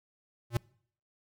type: tone with exponential growth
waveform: square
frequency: 118 Hz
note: A#2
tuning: 22 cents sharp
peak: -23 dBFS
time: 0.5-0.57 s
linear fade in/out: 5 ms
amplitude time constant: 15 ms
effects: noise-tail reverb RT60 0.6 s tail -25 dB re dry